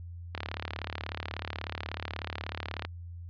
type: click train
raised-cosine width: 0.3 ms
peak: -18 dBFS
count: 92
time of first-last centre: 0.35-2.85 s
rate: 36.4 Hz
effects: added 86 Hz sine -40 dBFS peak until 3.29 s + resampled to 11025 Hz